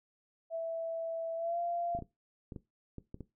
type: tone with pitch glide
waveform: sine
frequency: 659 to 689.8 Hz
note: E5 to F5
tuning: -1 to -22 cents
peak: -32 dBFS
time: 0.5-2.01 s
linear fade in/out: 50 ms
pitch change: +79 cents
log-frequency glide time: 1.36-1.59 s
type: clicks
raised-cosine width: 3 ms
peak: -30 dBFS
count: 8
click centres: 1.95 / 1.989 / 2.023 / 2.522 / 2.562 / 2.983 / 3.144 / 3.207 s
effects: noise-tail reverb RT60 0.2 s tail -17 dB re dry